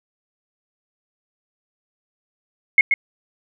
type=tone with echo; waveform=sine; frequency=2167 Hz; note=C#7; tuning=40 cents flat; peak=-7 dBFS; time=2.78-2.81 s; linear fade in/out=2 ms; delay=130 ms; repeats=1; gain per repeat=-6 dB; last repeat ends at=2.94 s; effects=none